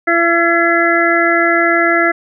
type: harmonic tone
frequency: 338.3 Hz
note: E4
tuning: 45 cents sharp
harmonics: 1 / 2 / 4 / 5 / 6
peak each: -16 / -16 / -16 / -16 / -16 dBFS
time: 0.07-2.12 s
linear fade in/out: 10 ms
effects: none